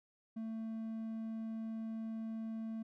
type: tone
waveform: triangle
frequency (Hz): 223.1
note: A3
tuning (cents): +24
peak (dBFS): -37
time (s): 0.36-2.83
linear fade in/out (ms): 10
effects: none